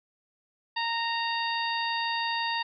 harmonic tone, 926 Hz, A#5, 12 cents flat, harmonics 1 / 2 / 3 / 4 / 5, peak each -30 / -33 / -35 / -36 / -37 dBFS, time 0.76-2.63 s, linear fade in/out 10 ms, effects none

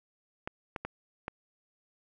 clicks, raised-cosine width 0.5 ms, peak -20 dBFS, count 4, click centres 0.475 / 0.762 / 0.85 / 1.281 s, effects none

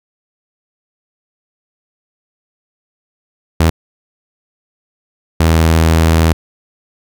sawtooth tone bursts at uneven times, 81.2 Hz, E2, 26 cents flat, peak -4 dBFS, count 2, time 3.6-3.7 / 5.4-6.33 s, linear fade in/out 5 ms, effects none

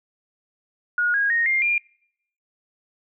sine tone with pitch steps, 1443 / 1638.5 / 1860.6 / 2113 / 2399 Hz, F#6 / G#6 / A#6 / C7 / D7, -44 / -24 / -4 / +16 / +36 cents, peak -18 dBFS, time 0.98-1.78 s, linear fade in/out 2 ms, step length 160 ms, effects noise-tail reverb RT60 0.7 s tail -24 dB re dry

